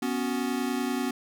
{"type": "chord", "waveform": "square", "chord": "B suspended second", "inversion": "none", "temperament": "equal", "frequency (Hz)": [246.9, 277.2, 370], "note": ["B3", "C#4", "F#4"], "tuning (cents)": [0, 0, 0], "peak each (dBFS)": [-30, -32, -35], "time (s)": [0.02, 1.11], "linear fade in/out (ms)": 5, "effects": []}